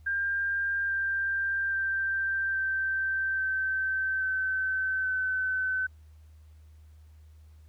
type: tone with pitch steps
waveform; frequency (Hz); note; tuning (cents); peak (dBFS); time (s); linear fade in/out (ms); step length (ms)
sine; 1597 / 1584.1 / 1571.4 / 1558.7 / 1546.2 / 1533.7 / 1521.4; G6 / G6 / G6 / G6 / G6 / G6 / F#6; +32 / +18 / +4 / -10 / -24 / -38 / +48; -26; 0.06-5.87; 10; 830
effects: added 77 Hz sine -50 dBFS peak until 7.68 s + pink hiss -70 dBFS RMS until 7.68 s